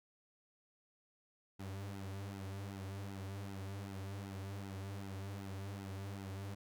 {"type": "tone with flanger", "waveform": "sawtooth", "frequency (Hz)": 98, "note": "G2", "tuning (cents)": 0, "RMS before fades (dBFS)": -45, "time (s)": [1.59, 6.55], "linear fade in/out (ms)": 10, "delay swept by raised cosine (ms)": [1.7, 6.5], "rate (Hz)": 2.6, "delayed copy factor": -0.9, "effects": []}